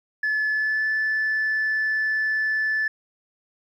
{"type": "tone with pitch glide", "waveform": "sine", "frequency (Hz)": [1725, 1745], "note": ["A6", "A6"], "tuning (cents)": [-35, -15], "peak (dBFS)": -19, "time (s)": [0.23, 2.88], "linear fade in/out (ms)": 5, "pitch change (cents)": 20, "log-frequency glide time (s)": [0.51, 0.87], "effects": ["tanh soft clip ceiling -18 dBFS", "10-bit"]}